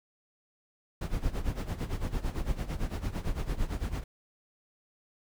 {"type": "noise with tremolo", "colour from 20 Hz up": "brown", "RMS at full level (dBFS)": -29, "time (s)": [1.01, 4.04], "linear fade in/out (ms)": 5, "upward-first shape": "sine", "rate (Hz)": 8.9, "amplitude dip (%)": 80, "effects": []}